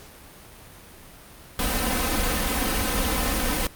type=noise with comb filter; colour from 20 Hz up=pink; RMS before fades=-24 dBFS; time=1.59-3.67 s; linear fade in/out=2 ms; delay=3.9 ms; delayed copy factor=+0.75; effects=pink hiss -46 dBFS RMS until 3.75 s + Opus 48 kbps